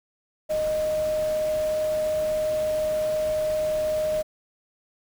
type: tone in noise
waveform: sine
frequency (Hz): 618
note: D#5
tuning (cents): -12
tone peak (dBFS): -22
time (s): 0.49-4.23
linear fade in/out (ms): 20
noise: pink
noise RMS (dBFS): -39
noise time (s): 0.49-4.23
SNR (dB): +14
effects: none